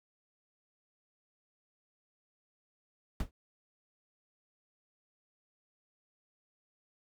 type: noise with exponential decay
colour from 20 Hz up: brown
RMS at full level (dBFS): -27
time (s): 3.2-3.31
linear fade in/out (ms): 2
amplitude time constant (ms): 22
effects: none